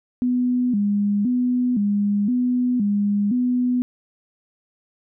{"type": "tone with vibrato", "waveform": "sine", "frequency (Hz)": 225, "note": "A3", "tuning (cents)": 39, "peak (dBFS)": -17, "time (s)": [0.22, 3.82], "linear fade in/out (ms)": 0, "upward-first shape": "square", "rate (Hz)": 0.97, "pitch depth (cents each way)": 170, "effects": []}